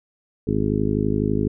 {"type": "harmonic tone", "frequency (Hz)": 52, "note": "G#1", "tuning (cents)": 3, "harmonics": [1, 2, 3, 4, 5, 6, 7, 8], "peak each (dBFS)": [-30, -26, -27, -25, -25, -30, -28, -27], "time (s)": [0.47, 1.48], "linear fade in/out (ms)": 5, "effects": []}